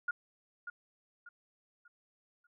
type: tone with echo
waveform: sine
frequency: 1424 Hz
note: F6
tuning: 33 cents sharp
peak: -30 dBFS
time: 0.08-0.11 s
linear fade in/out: 5 ms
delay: 590 ms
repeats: 4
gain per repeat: -9 dB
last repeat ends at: 2.47 s
effects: none